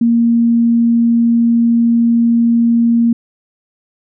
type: tone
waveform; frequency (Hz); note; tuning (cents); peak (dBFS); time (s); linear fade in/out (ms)
sine; 233.3; A#3; +2; -8; 0.01-3.13; 5
effects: none